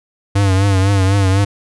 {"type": "tone with vibrato", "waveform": "square", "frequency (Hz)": 97.3, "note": "G2", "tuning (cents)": -12, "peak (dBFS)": -11, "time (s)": [0.35, 1.45], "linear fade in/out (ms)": 10, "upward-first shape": "triangle", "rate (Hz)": 4, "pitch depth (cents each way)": 78, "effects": ["resampled to 24000 Hz"]}